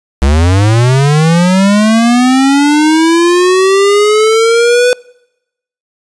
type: linear sweep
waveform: square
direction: up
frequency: 65.41 to 498.8 Hz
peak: -6 dBFS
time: 0.22-4.93 s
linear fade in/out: 0 ms
effects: noise-tail reverb RT60 0.9 s tail -26 dB re dry + resampled to 22050 Hz